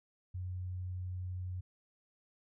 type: tone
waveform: sine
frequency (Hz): 91.2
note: F#2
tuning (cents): -24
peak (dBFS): -37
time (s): 0.34-1.61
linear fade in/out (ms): 10
effects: none